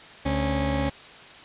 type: tone pair together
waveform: 20% pulse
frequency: 73 / 275.2 Hz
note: D2 / C#4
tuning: -10 / -12 cents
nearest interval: octave + major seventh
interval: 2298 cents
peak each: -21 dBFS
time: 0.25-0.9 s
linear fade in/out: 10 ms
effects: white hiss -45 dBFS RMS until 1.44 s + resampled to 8000 Hz